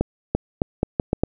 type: accelerating click train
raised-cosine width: 2 ms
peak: -5 dBFS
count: 7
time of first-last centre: 0.01-1.235 s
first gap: 340 ms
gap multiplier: 0.79
effects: none